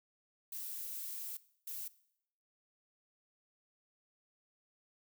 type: noise bursts at uneven times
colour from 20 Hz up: violet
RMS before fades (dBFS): -43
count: 2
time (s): 0.52-1.37 / 1.67-1.88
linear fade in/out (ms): 5
effects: noise-tail reverb RT60 0.7 s tail -19 dB re dry